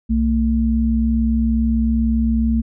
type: tone pair together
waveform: sine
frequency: 63.6 / 225.9 Hz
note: C2 / A3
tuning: -48 / +46 cents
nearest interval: octave + minor seventh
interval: 2194 cents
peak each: -18 / -16 dBFS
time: 0.09-2.62 s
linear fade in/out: 20 ms
effects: none